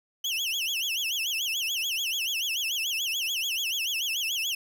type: tone with vibrato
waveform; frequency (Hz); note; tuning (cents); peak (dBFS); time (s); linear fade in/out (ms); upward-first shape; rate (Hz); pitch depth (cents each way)
35% pulse; 2965; F#7; +3; -25; 0.24-4.55; 5; sine; 6.9; 230
effects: 9-bit